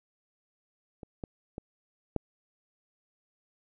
clicks, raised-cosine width 2 ms, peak -29 / -23 / -24 / -15 dBFS, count 4, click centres 1.032 / 1.238 / 1.581 / 2.163 s, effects none

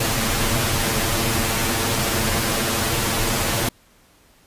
pink noise with comb filter, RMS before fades -21 dBFS, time 0-3.69 s, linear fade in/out 5 ms, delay 8.8 ms, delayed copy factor +1, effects pink hiss -55 dBFS RMS until 4.46 s + resampled to 32000 Hz

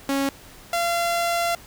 sawtooth tone pair in turn, 275.3 / 685.7 Hz, C#4 / F5, -12 / -32 cents, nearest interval octave + major third, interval 1580 cents, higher second, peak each -17 dBFS, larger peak neither, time 0.09-0.29 / 0.73-1.55 s, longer second, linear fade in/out 2 ms, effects pink hiss -46 dBFS RMS until 1.66 s

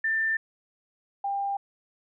sine tone pair in turn, 1785 / 796.8 Hz, A6 / G5, +24 / +28 cents, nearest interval octave + major second, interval 1396 cents, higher first, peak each -23 / -26 dBFS, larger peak first, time 0.04-0.37 / 1.24-1.57 s, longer neither, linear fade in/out 5 ms, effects none

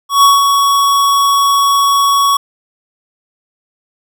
square tone with ADSR envelope, 1119 Hz, C#6, 16 cents sharp, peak -4 dBFS, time 0.09-2.37 s, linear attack 140 ms, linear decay 180 ms, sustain -5 dB, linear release 5 ms, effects none

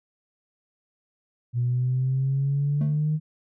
sine exponential sweep, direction up, 120.1 to 155.56 Hz, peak -20 dBFS, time 1.53-3.2 s, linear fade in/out 50 ms
triangle tone with exponential decay, 220 Hz, A3, in tune, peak -21 dBFS, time 2.81-3.1 s, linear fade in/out 0 ms, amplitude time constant 61 ms
effects tanh soft clip ceiling -16 dBFS

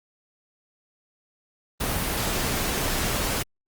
pink noise, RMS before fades -26 dBFS, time 1.8-3.43 s, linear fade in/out 10 ms, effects Opus 32 kbps

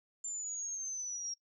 sine exponential sweep, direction down, 7250 to 5590 Hz, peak -37 dBFS, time 0.24-1.34 s, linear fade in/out 5 ms, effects noise-tail reverb RT60 0.1 s tail -20 dB re dry

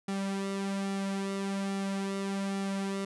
sawtooth tone with flanger, 196 Hz, G3, in tune, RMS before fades -33 dBFS, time 0.08-3.05 s, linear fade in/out 5 ms, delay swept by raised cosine 1.9 to 3.9 ms, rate 1.2 Hz, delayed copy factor -0.6, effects resampled to 24000 Hz

